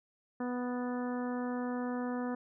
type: harmonic tone with a mistuned harmonic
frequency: 246.9 Hz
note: B3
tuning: in tune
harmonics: 1 / 2 / 3 / 4 / 5 / 6 / 7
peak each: -34 / -40 / -44 / -46 / -48 / -50 / -51 dBFS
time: 0.4-2.35 s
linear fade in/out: 5 ms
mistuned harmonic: 7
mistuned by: +18 cents
effects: none